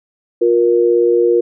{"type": "tone pair together", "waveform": "sine", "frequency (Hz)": [354.6, 472.4], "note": ["F4", "A#4"], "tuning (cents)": [26, 23], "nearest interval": "perfect fourth", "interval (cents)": 497, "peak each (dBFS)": -12, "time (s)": [0.41, 1.41], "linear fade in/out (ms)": 10, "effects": []}